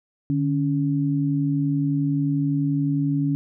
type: tone pair together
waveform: sine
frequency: 148.34 / 279.8 Hz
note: D3 / C#4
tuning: +18 / +16 cents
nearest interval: major seventh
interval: 1098 cents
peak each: -22 / -22 dBFS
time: 0.3-3.35 s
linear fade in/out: 0 ms
effects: none